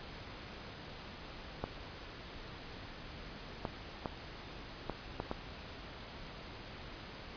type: clicks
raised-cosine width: 1 ms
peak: -21 dBFS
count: 6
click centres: 1.64 / 3.652 / 4.058 / 4.897 / 5.201 / 5.314 s
effects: pink hiss -48 dBFS RMS until 7.36 s + resampled to 11025 Hz